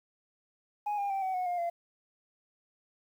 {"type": "tone with pitch steps", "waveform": "sine", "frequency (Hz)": [830.6, 804.6, 779.5, 755.1, 731.5, 708.6, 686.4], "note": ["G#5", "G5", "G5", "F#5", "F#5", "F5", "F5"], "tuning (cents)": [0, 45, -10, 35, -20, 25, -30], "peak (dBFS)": -27, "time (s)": [0.86, 1.7], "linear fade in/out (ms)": 10, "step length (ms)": 120, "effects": ["tanh soft clip ceiling -28 dBFS", "10-bit"]}